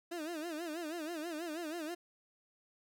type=tone with vibrato; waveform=30% pulse; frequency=324.7 Hz; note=E4; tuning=26 cents flat; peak=-36 dBFS; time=0.11-1.95 s; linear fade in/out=10 ms; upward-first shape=sine; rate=6.2 Hz; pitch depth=140 cents each way; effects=none